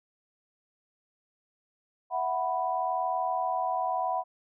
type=chord; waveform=sine; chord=E suspended second; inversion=none; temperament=equal; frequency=659.3 / 740 / 987.8 Hz; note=E5 / F#5 / B5; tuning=0 / 0 / 0 cents; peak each=-34 / -29 / -31 dBFS; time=2.1-4.24 s; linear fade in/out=50 ms; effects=none